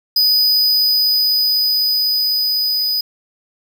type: tone with level ramp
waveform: square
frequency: 4978 Hz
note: D#8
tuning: in tune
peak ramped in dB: -11 to -16 dBFS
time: 0.16-3.01 s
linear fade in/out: 5 ms
effects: 7-bit